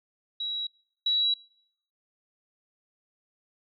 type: tone pair in turn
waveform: sine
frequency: 3879 / 3901 Hz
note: B7 / B7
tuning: -32 / -22 cents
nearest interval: unison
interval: 10 cents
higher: second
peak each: -29 / -22 dBFS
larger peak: second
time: 0.4-0.67 / 1.06-1.34 s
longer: second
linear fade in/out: 5 ms
effects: noise-tail reverb RT60 0.7 s tail -26 dB re dry